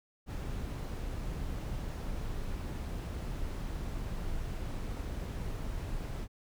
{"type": "noise", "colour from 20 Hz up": "brown", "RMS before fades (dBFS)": -37, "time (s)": [0.26, 6.28], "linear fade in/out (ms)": 50, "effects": []}